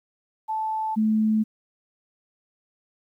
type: tone pair in turn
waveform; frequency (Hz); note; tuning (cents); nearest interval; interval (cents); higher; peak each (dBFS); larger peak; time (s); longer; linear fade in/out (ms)
sine; 875 / 217.2; A5 / A3; -10 / -22; 2 octaves; 2412; first; -24 / -18; second; 0.48-0.96 / 0.96-1.44; neither; 20
effects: 10-bit